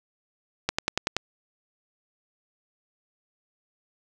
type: click train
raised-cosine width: 0.2 ms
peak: -6 dBFS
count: 6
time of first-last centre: 0.69-1.166 s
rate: 10.5 Hz
effects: none